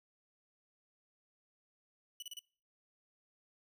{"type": "tone bursts", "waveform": "sawtooth", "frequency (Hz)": 2960, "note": "F#7", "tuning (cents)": 0, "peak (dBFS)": -40, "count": 4, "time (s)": [2.2, 2.392], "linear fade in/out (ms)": 2, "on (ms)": 24, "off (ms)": 32, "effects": ["noise-tail reverb RT60 0.4 s tail -24 dB re dry"]}